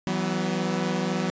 sawtooth chord, E suspended second, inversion none, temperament equal with one note detuned, 164.81 / 188.67 / 246.9 Hz, E3 / F#3 / B3, 0 / +34 / 0 cents, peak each -26 / -23 / -27 dBFS, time 0.07-1.3 s, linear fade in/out 0 ms, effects resampled to 16000 Hz

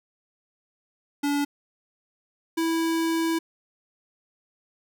square tone pair in turn, 287 / 328.2 Hz, D4 / E4, -40 / -8 cents, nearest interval major second, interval 232 cents, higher second, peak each -23 dBFS, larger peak neither, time 1.23-1.45 / 2.57-3.39 s, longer second, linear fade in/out 10 ms, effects none

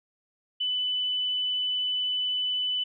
sine tone, 2996 Hz, F#7, 21 cents sharp, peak -25 dBFS, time 0.6-2.84 s, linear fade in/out 10 ms, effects none

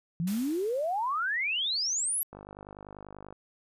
sine exponential sweep, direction up, 160.5 to 11840 Hz, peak -27 dBFS, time 0.2-2.23 s, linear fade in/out 0 ms
white noise with exponential decay, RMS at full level -40 dBFS, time 0.27-1.52 s, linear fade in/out 5 ms, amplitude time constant 270 ms
click train, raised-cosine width 1 ms, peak -30 dBFS, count 51, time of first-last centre 2.33-3.326 s, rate 50.2 Hz
effects resampled to 32000 Hz

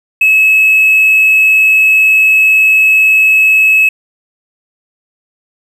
triangle tone with hard clipping, 2582 Hz, E7, 37 cents flat, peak -5 dBFS, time 0.21-3.89 s, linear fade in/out 5 ms, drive 4 dB, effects none

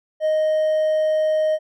triangle tone with hard clipping, 622.3 Hz, D#5, in tune, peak -17 dBFS, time 0.2-1.59 s, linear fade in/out 50 ms, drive 5 dB, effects none

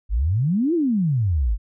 sine exponential two-way sweep, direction up then down, 46.17 to 357.1 to 46.17 Hz, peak -17 dBFS, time 0.09-1.58 s, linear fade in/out 50 ms, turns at 0.74 s, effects none

